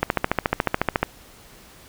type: click train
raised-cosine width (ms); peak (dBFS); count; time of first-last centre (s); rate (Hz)
0.5; -3; 15; 0.03-1.03; 14
effects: pink hiss -48 dBFS RMS until 1.88 s

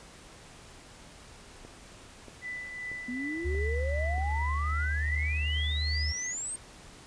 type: click train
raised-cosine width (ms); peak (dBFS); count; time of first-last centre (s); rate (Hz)
2; -33; 5; 1.65-4.182; 1.58
type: tone with tremolo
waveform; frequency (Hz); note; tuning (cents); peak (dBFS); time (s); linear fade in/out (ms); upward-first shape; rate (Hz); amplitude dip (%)
sine; 1990; B6; +13; -34; 2.41-6.35; 50; triangle; 2.6; 50
type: exponential sweep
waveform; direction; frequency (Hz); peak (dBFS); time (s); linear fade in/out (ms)
sine; up; 238.9 to 8670; -33; 3.08-6.56; 5
type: tone with pitch glide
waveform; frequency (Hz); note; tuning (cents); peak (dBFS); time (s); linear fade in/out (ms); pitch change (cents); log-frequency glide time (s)
sine; 73.42 to 75.7; D2 to D#2; 0 to -47; -28; 3.44-6.13; 20; +53; 4.13-5.43
effects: pink hiss -51 dBFS RMS until 7.06 s + resampled to 22050 Hz

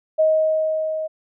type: tone with level ramp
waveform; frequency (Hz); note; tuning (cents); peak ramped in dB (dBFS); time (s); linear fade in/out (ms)
sine; 629; D#5; +19; -12 to -23; 0.18-1.08; 20
effects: none

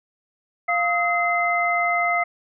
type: tone cluster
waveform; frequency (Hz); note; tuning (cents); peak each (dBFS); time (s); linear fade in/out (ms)
sine; 697 / 1271 / 2067; F5 / D#6 / C7; -4 / +36 / -22; -22 / -25 / -22; 0.68-2.24; 10
effects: none

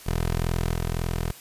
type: tone with level steps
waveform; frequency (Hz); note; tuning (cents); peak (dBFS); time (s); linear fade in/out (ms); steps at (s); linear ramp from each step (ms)
15% pulse; 41.88; E1; +28; -17 / -19; 0.06-1.32; 10; 0.74; 5
effects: white hiss -46 dBFS RMS until 1.4 s + resampled to 32000 Hz

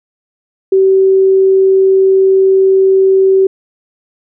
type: tone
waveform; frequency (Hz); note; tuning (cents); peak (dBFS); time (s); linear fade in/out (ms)
sine; 383.4; G4; -38; -5; 0.72-3.47; 5
effects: none

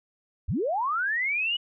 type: linear sweep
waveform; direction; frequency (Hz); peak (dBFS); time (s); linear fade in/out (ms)
sine; up; 44.37 to 2960; -24; 0.48-1.57; 10
effects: none

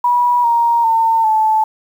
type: tone with pitch steps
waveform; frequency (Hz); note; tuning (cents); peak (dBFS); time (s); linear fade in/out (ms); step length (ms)
sine; 971 / 936.8 / 903.9 / 872.1; B5 / A#5 / A5 / A5; -30 / +8 / +46 / -16; -10; 0.04-1.64; 5; 400
effects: 7-bit

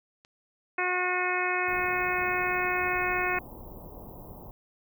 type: click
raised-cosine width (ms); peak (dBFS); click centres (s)
0.2; -36; 0.249
type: harmonic tone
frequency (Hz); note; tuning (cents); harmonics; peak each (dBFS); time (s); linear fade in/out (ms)
362.4; F#4; -36; 1 / 2 / 3 / 4 / 5 / 6 / 7; -33 / -33 / -33 / -33 / -33 / -33 / -33; 0.78-3.39; 5
type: band-stop noise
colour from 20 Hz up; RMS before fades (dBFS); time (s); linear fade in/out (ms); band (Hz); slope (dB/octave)
pink; -44; 1.68-4.51; 0; 1000 to 14000; 48
effects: none

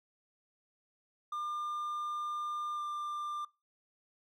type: tone with pitch glide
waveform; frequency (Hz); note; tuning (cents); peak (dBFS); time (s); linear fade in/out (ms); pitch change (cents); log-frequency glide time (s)
triangle; 1200 to 1191.7; D6 to D6; +37 to +25; -33; 1.32-3.45; 5; -12; 2.75-2.81
effects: noise-tail reverb RT60 0.3 s tail -26 dB re dry

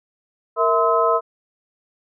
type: tone cluster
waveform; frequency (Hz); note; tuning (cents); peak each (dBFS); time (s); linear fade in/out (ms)
sine; 463.1 / 655 / 1032 / 1286; A#4 / E5 / C6 / E6; -11 / -11 / -24 / -43; -20; 0.56-1.21; 50
effects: none

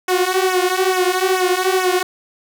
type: tone with flanger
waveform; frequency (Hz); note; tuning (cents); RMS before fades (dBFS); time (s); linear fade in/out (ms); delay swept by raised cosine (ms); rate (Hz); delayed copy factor
sawtooth; 370; F#4; 0; -17; 0.08-2.03; 5; 0.22 to 5.82; 2.3; -0.85
effects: none

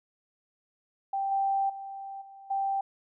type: tone with level steps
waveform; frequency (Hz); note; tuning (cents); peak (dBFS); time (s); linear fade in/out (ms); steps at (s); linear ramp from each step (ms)
sine; 784; G5; 0; -27 / -24 / -37 / -46 / -26; 1.13-2.81; 5; 1.31 / 1.69 / 2.21 / 2.5; 10
effects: none

